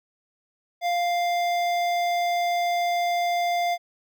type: tone with notch filter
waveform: square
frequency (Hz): 698.5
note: F5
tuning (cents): 0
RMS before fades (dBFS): -24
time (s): 0.81-3.78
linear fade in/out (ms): 50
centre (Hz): 9800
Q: 0.62
effects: none